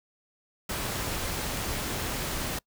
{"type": "noise", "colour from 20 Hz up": "pink", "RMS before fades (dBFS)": -32, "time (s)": [0.69, 2.59], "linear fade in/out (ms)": 5, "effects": ["noise-tail reverb RT60 0.1 s tail -25 dB re dry"]}